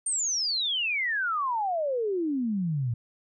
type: exponential sweep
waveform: sine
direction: down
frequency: 8950 to 112.2 Hz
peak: -25 dBFS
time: 0.06-2.94 s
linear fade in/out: 5 ms
effects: none